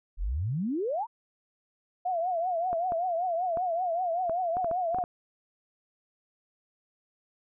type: exponential sweep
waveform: sine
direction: up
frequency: 37 to 987.8 Hz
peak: -27 dBFS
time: 0.17-1.07 s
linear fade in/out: 50 ms
type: tone with vibrato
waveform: sine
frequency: 700 Hz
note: F5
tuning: 4 cents sharp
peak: -26 dBFS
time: 2.05-5.04 s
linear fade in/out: 10 ms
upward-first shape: triangle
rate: 5.2 Hz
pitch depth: 140 cents each way
type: clicks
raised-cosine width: 1 ms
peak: -23 dBFS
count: 10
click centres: 2.73 / 2.921 / 3.572 / 4.296 / 4.569 / 4.645 / 4.713 / 4.946 / 4.986 / 5.039 s
effects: none